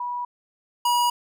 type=tone pair in turn; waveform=sine / square; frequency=975 / 965.5 Hz; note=B5 / B5; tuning=-23 / -39 cents; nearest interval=unison; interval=16 cents; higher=first; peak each=-26 / -19 dBFS; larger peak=second; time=0-0.25 / 0.85-1.1 s; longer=neither; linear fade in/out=5 ms; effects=none

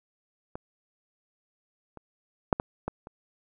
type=clicks; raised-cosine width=1 ms; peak=-22 / -29 / -6 / -14 / -16 / -28 dBFS; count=6; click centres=0.555 / 1.973 / 2.528 / 2.599 / 2.88 / 3.071 s; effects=none

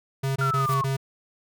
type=tone bursts; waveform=square; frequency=135.2 Hz; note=C#3; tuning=43 cents flat; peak=-24 dBFS; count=5; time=0.23-0.968 s; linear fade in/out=10 ms; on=130 ms; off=22 ms
type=linear sweep; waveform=sine; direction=down; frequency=1400 to 1069 Hz; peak=-23 dBFS; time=0.41-0.84 s; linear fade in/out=2 ms
type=noise with exponential growth; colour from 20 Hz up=white; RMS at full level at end=-36 dBFS; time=0.45-0.74 s; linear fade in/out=2 ms; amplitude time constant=63 ms
effects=none

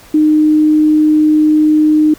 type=tone; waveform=sine; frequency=306.5 Hz; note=D#4; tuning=26 cents flat; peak=-6 dBFS; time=0.14-2.14 s; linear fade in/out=5 ms; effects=pink hiss -40 dBFS RMS until 2.18 s

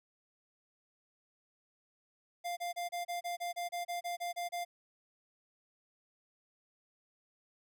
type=tone bursts; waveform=square; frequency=698.5 Hz; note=F5; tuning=in tune; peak=-36 dBFS; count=14; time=2.44-4.65 s; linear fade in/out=20 ms; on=130 ms; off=30 ms; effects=13-bit

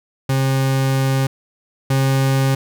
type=tone pair in turn; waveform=40% pulse; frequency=134.1 / 134.6 Hz; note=C3 / C3; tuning=+43 / +49 cents; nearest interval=unison; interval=6 cents; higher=second; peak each=-14 / -13 dBFS; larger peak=second; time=0.29-1.27 / 1.9-2.55 s; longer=first; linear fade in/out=5 ms; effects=none

